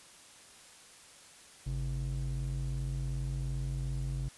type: ring-modulated tone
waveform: triangle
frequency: 92.5 Hz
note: F#2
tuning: in tune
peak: -27 dBFS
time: 1.66-4.29 s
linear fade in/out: 10 ms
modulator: 41.3 Hz
effects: white hiss -55 dBFS RMS until 4.37 s + resampled to 24000 Hz